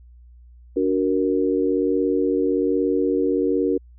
sine chord, D augmented, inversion none, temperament equal with one note detuned, 288.8 / 370 / 466.2 Hz, D4 / F#4 / A#4, -29 / 0 / 0 cents, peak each -22 dBFS, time 0.76-3.78 s, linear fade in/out 10 ms, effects added 60 Hz sine -44 dBFS peak until 3.98 s

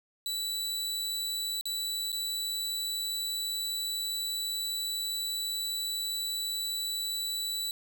sawtooth tone with dropouts, 3951 Hz, B7, in tune, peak -28 dBFS, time 0.26-7.71 s, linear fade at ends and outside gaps 1 ms, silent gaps 1.611-1.655 / 2.119-2.127 s, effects none

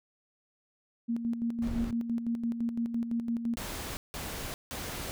sine tone with tremolo, 233.1 Hz, A#3, in tune, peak -27 dBFS, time 1.08-3.56 s, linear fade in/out 20 ms, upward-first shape square, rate 5.9 Hz, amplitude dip 55%
brown noise, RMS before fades -36 dBFS, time 1.62-1.91 s, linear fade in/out 2 ms
pink noise bursts, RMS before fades -38 dBFS, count 3, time 3.57-5.11 s, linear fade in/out 0 ms, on 400 ms, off 170 ms
effects none

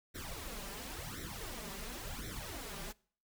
pink noise with flanger, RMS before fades -44 dBFS, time 0.14-2.93 s, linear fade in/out 20 ms, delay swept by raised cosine 0.52 to 5.12 ms, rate 0.94 Hz, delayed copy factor +1, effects noise-tail reverb RT60 0.5 s tail -24 dB re dry

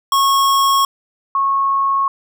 square / sine tone pair in turn, 1096 / 1096 Hz, C#6 / C#6, -20 / -20 cents, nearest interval unison, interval 0 cents, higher neither, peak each -12 / -13 dBFS, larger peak first, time 0.12-0.85 / 1.35-2.08 s, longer neither, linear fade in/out 2 ms, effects none

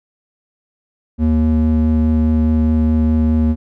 triangle ring-modulated tone, 155.8 Hz, D#3, 3 cents sharp, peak -6 dBFS, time 1.18-3.56 s, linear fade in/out 50 ms, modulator 79.1 Hz, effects none

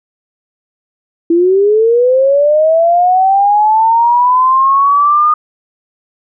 sine linear sweep, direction up, 329.6 to 1228 Hz, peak -6 dBFS, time 1.3-5.34 s, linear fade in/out 5 ms, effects none

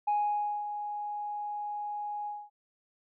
sine tone with ADSR envelope, 830.6 Hz, G#5, in tune, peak -23 dBFS, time 0.07-2.5 s, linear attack 11 ms, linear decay 560 ms, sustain -10 dB, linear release 230 ms, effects tanh soft clip ceiling -22 dBFS

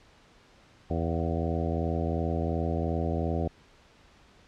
harmonic tone with a mistuned harmonic, 82.8 Hz, E2, 8 cents sharp, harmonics 1 / 2 / 3 / 4 / 5 / 6 / 7 / 8 / 9, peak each -30 / -33 / -35 / -36 / -37 / -38 / -38 / -39 / -40 dBFS, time 0.9-3.48 s, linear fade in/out 5 ms, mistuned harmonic 8, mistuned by +44 cents, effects pink hiss -58 dBFS RMS until 4.47 s + low-pass 5000 Hz 12 dB/octave

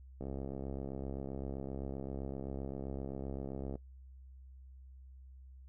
click train, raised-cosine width 2 ms, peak -28 dBFS, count 241, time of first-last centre 0.21-3.755 s, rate 67.7 Hz, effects noise-tail reverb RT60 0.1 s tail -19 dB re dry + added 65 Hz sine -51 dBFS peak until 5.68 s

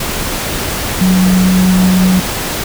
sine tone in noise, 185 Hz, F#3, in tune, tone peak -7 dBFS, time 1.01-2.2 s, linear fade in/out 5 ms, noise pink, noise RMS -18 dBFS, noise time 0-2.64 s, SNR +8 dB, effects none

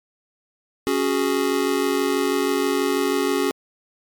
square chord, C# suspended fourth, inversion none, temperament just, 277.2 / 369.6 / 415.8 Hz, C#4 / F#4 / G#4, 0 / -2 / +2 cents, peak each -24 dBFS, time 0.87-3.51 s, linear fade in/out 0 ms, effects MP3 96 kbps

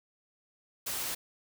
white noise, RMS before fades -35 dBFS, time 0.86-1.15 s, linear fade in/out 10 ms, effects none

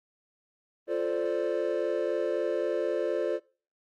triangle chord, D minor seventh, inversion first, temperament equal, 349.2 / 440 / 523.3 / 587.3 Hz, F4 / A4 / C5 / D5, 0 / 0 / 0 / 0 cents, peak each -30 dBFS, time 0.87-3.4 s, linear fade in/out 50 ms, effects noise-tail reverb RT60 0.4 s tail -24 dB re dry + Opus 32 kbps

